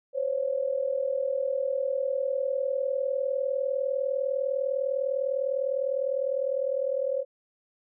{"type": "tone pair together", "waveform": "sine", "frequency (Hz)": [518, 557.9], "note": ["C5", "C#5"], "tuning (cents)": [-17, 11], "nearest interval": "minor second", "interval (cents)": 128, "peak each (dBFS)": -28, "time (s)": [0.13, 7.25], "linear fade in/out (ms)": 50, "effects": []}